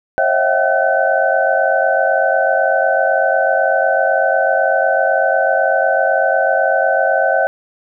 sine tone cluster, 541 / 633 / 681 / 767 / 1516 Hz, C#5 / D#5 / F5 / G5 / F#6, -42 / +30 / -44 / -38 / +42 cents, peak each -18 dBFS, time 0.18-7.47 s, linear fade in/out 0 ms, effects none

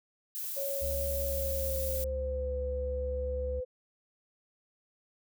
violet noise, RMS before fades -37 dBFS, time 0.35-2.04 s, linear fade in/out 0 ms
sine tone with pitch glide, 554.4 to 505.5 Hz, C#5 to B4, 0 to +40 cents, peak -33 dBFS, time 0.56-3.65 s, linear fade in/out 20 ms, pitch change -160 cents, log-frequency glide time 1.22-2.55 s
triangle tone, 69.4 Hz, C#2, 3 cents sharp, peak -32 dBFS, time 0.81-3.61 s, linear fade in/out 20 ms
effects none

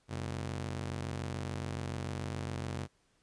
sawtooth ring-modulated tone, 112.7 Hz, A2, 42 cents sharp, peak -29 dBFS, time 0.08-2.88 s, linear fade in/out 50 ms, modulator 23.5 Hz, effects pink hiss -72 dBFS RMS until 3.22 s + resampled to 22050 Hz

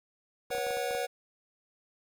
square chord, B suspended second, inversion none, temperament equal with one note detuned, 484.8 / 554.4 / 740 Hz, B4 / C#5 / F#5, -32 / 0 / 0 cents, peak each -35 / -36 / -36 dBFS, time 0.5-1.07 s, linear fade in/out 20 ms
clicks, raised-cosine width 1 ms, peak -31 dBFS, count 8, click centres 0.505 / 0.55 / 0.582 / 0.667 / 0.707 / 0.77 / 0.909 / 0.95 s
effects none

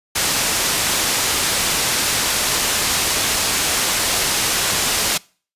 white low-pass noise, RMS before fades -19 dBFS, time 0.15-5.18 s, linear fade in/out 10 ms, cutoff 8800 Hz, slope 12 dB/octave, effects noise-tail reverb RT60 0.4 s tail -24 dB re dry + resampled to 32000 Hz

